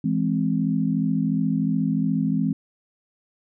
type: chord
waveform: sine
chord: E augmented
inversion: none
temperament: equal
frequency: 164.81 / 207.7 / 261.6 Hz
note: E3 / G#3 / B#3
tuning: 0 / 0 / 0 cents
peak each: -24 dBFS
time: 0.04-2.53 s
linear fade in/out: 5 ms
effects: none